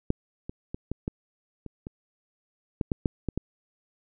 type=clicks; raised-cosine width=3 ms; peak=-10 / -22 / -20 / -17 / -16 / -25 / -23 / -13 / -12 / -10 / -15 / -15 dBFS; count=12; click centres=0.104 / 0.495 / 0.745 / 0.916 / 1.079 / 1.663 / 1.869 / 2.812 / 2.918 / 3.058 / 3.287 / 3.376 s; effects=none